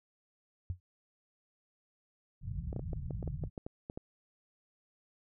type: tone with exponential decay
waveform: sine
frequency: 90 Hz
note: F#2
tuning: 47 cents flat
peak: -29 dBFS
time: 0.7-0.8 s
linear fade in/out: 0 ms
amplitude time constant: 20 ms
type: low-pass noise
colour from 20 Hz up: white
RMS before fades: -39 dBFS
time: 2.41-3.5 s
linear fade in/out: 50 ms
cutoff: 160 Hz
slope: 48 dB/octave
type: clicks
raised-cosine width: 2 ms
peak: -27 dBFS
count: 12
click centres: 2.729 / 2.763 / 2.794 / 2.932 / 3.108 / 3.228 / 3.277 / 3.438 / 3.578 / 3.665 / 3.899 / 3.975 s
effects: none